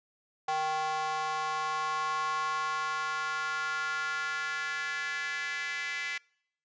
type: tone with high-pass filter sweep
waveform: square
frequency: 155.56 Hz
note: D#3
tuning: in tune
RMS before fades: -33 dBFS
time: 0.48-6.18 s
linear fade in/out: 5 ms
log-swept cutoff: 810 to 2000 Hz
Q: 4.3
effects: noise-tail reverb RT60 0.7 s tail -26 dB re dry + resampled to 16000 Hz